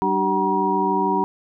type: tone cluster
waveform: sine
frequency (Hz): 193.2 / 297.9 / 384.7 / 757 / 954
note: G3 / D4 / G4 / F#5 / A#5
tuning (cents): -25 / +25 / -33 / +39 / +40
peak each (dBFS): -26 / -26 / -24 / -28 / -20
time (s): 0.02-1.24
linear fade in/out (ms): 0
effects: none